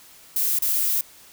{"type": "noise with dropouts", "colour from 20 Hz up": "violet", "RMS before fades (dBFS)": -22, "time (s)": [0.36, 1.01], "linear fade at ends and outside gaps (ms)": 2, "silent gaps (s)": [0.588, 0.621], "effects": ["white hiss -49 dBFS RMS until 1.32 s"]}